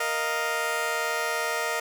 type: chord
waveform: 15% pulse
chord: Bb suspended fourth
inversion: none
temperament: just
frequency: 466.2 / 621.6 / 699.2 Hz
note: Bb4 / Eb5 / F5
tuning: 0 / -2 / +2 cents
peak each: -24 / -24 / -26 dBFS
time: 0-1.8 s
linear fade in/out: 5 ms
effects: none